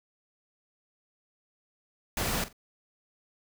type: noise with echo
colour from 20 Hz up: pink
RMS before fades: -30 dBFS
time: 2.17-2.44 s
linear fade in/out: 2 ms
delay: 44 ms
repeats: 2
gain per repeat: -14 dB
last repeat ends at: 2.528 s
effects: none